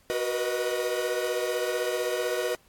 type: chord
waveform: 45% pulse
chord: B major seventh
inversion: second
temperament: equal with one note detuned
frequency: 370 / 478.2 / 493.9 / 622.3 Hz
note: F#4 / A#4 / B4 / D#5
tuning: 0 / +44 / 0 / 0 cents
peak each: -32 dBFS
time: 0.1-2.55 s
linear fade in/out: 0 ms
effects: pink hiss -62 dBFS RMS until 2.68 s + AAC 64 kbps